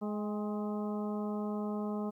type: harmonic tone with a mistuned harmonic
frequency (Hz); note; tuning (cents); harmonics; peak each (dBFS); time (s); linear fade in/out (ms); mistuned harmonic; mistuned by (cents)
209.9; G#3; +19; 1 / 2 / 3 / 4 / 5 / 6; -34 / -40 / -44 / -46 / -48 / -50; 0.01-2.11; 20; 4; -36
effects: 12-bit